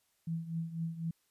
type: tone with tremolo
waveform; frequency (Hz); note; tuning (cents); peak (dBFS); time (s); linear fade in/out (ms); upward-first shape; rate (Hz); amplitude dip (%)
sine; 164.81; E3; 0; -31; 0.27-1.11; 5; triangle; 4; 80
effects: white hiss -75 dBFS RMS until 1.3 s + resampled to 32000 Hz